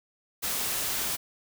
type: noise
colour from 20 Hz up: white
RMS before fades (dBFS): -30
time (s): 0.42-1.17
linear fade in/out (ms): 20
effects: none